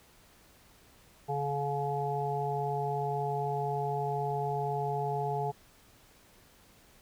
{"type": "harmonic tone", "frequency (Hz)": 141.9, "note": "C#3", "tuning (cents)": 41, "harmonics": [1, 3, 5, 6], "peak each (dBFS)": [-35, -35, -35, -35], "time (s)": [1.28, 5.52], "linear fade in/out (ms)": 20, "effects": ["pink hiss -60 dBFS RMS until 7.01 s"]}